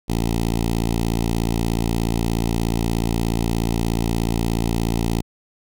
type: tone with notch filter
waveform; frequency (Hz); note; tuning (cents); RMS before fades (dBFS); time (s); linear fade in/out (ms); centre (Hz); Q
10% pulse; 56.8; A#1; -44; -21; 0.08-5.22; 20; 1500; 0.97
effects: none